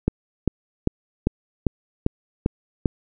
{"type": "click train", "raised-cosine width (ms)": 3, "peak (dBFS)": -5, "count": 8, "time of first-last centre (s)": [0.08, 2.858], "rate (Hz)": 2.52, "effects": []}